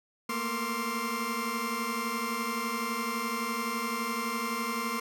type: tone cluster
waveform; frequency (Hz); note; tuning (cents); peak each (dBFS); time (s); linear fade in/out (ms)
30% pulse; 224.1 / 235.9 / 1054 / 1162 / 1376; A3 / A#3 / C6 / D6 / F6; +32 / +21 / +12 / -19 / -26; -36 / -34 / -31 / -37 / -38; 0.29-5; 5
effects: none